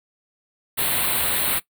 white band-stop noise, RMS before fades -22 dBFS, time 0.77-1.6 s, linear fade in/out 20 ms, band 4300 to 8200 Hz, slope 96 dB/octave, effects noise-tail reverb RT60 0.1 s tail -18 dB re dry

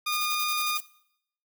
15% pulse tone, 1219 Hz, D#6, 36 cents flat, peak -20 dBFS, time 0.06-0.78 s, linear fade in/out 10 ms
violet noise with tremolo, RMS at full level -33 dBFS, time 0.12-0.81 s, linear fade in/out 5 ms, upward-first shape square, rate 11 Hz, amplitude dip 75%
effects noise-tail reverb RT60 0.7 s tail -18 dB re dry

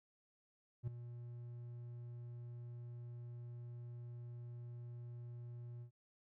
triangle tone with ADSR envelope, 119.9 Hz, A#2, 49 cents sharp, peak -33 dBFS, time 0.83-5.91 s, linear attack 45 ms, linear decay 5 ms, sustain -12 dB, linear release 93 ms, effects none

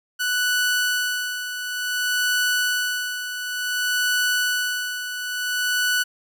sawtooth tone with tremolo, 1483 Hz, F#6, 4 cents sharp, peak -15 dBFS, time 0.19-6.04 s, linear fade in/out 20 ms, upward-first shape sine, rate 0.56 Hz, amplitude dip 65%, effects none

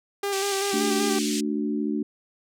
sawtooth tone with vibrato, 395.4 Hz, G4, 15 cents sharp, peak -21 dBFS, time 0.23-1.19 s, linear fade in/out 5 ms, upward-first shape square, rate 5.2 Hz, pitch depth 25 cents each way
white band-pass noise, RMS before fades -32 dBFS, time 0.32-1.41 s, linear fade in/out 10 ms, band 2400 to 8400 Hz, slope 24 dB/octave
sine chord, D major, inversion second, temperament equal, 220 / 293.7 / 370 Hz, A3 / D4 / F#4, 0 / 0 / 0 cents, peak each -27 / -27 / -32 dBFS, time 0.73-2.03 s, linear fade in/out 5 ms
effects none

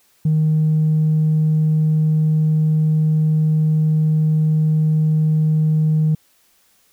triangle tone with tanh clipping, 155.56 Hz, D#3, in tune, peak -13 dBFS, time 0.25-6.15 s, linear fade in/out 5 ms, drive 5 dB, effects white hiss -58 dBFS RMS until 6.92 s

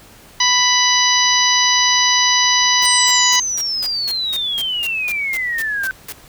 harmonic tone, 990 Hz, B5, 4 cents sharp, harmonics 1 / 2 / 3 / 4 / 5 / 6, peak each -19 / -19 / -19 / -19 / -19 / -19 dBFS, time 0.4-3.4 s, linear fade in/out 5 ms
white noise bursts, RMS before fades -29 dBFS, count 14, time 2.82-6.124 s, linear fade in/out 2 ms, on 41 ms, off 210 ms
sine exponential sweep, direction down, 8690 to 1522 Hz, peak -18 dBFS, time 2.85-5.91 s, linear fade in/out 0 ms
effects pink hiss -44 dBFS RMS until 6.28 s

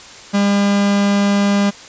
45% pulse tone, 201.4 Hz, G3, 47 cents sharp, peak -12 dBFS, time 0.33-1.71 s, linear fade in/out 20 ms, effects white hiss -37 dBFS RMS until 1.88 s + resampled to 16000 Hz

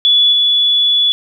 sine tone with level steps, 3425 Hz, A7, 47 cents flat, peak -7 / -9 dBFS, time 0.05-1.12 s, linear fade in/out 0 ms, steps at 0.32 s, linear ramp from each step 10 ms, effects 8-bit

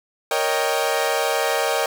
sawtooth chord, Eb dominant seventh, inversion second, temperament equal, 466.2 / 554.4 / 622.3 / 784 Hz, Bb4 / Db5 / Eb5 / G5, 0 / 0 / 0 / 0 cents, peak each -21 dBFS, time 0.31-1.86 s, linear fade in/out 2 ms, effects none

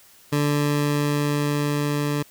20% pulse tone with level ramp, 146.1 Hz, D3, 9 cents flat, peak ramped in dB -14 to -17 dBFS, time 0.32-2.23 s, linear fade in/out 10 ms, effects white hiss -52 dBFS RMS until 2.3 s

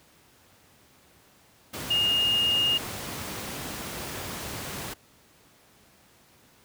sine tone in noise, 2842 Hz, F7, 30 cents sharp, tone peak -21 dBFS, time 1.9-2.78 s, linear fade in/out 10 ms, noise pink, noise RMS -35 dBFS, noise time 1.73-4.94 s, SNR +11 dB, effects pink hiss -58 dBFS RMS until 6.64 s + high-pass 80 Hz 12 dB/octave

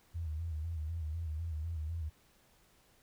sine tone with vibrato, 80.3 Hz, E2, 45 cents flat, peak -35 dBFS, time 0.14-2.1 s, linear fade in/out 20 ms, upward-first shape square, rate 4 Hz, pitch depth 72 cents each way, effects pink hiss -67 dBFS RMS until 3.02 s

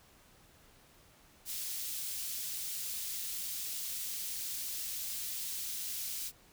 white high-pass noise, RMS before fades -39 dBFS, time 1.45-6.32 s, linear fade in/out 50 ms, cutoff 3400 Hz, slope 12 dB/octave, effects pink hiss -62 dBFS RMS until 6.52 s

